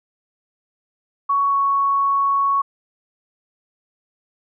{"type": "tone with pitch glide", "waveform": "sine", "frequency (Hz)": [1117, 1110.6], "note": ["C#6", "C#6"], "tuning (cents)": [13, 3], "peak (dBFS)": -15, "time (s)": [1.29, 2.62], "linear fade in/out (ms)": 10, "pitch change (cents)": -10, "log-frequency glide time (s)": [1.49, 1.55], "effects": []}